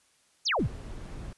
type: exponential sweep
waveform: sine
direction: down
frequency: 7140 to 74.1 Hz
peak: -24 dBFS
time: 0.45-0.68 s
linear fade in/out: 20 ms
type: noise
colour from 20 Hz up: brown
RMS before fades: -40 dBFS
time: 0.59-1.33 s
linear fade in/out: 2 ms
effects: white hiss -66 dBFS RMS until 1.37 s + resampled to 24000 Hz